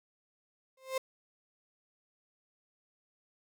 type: tone with exponential growth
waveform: 35% pulse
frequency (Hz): 525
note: C5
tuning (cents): +6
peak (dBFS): -26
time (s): 0.77-0.98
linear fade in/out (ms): 5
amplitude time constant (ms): 45
effects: none